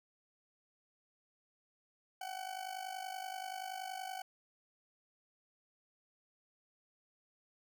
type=tone with amplitude modulation; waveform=40% pulse; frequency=754 Hz; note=F#5; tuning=32 cents sharp; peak=-37 dBFS; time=2.21-4.22 s; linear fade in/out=5 ms; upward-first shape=sine; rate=50.5 Hz; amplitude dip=75%; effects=none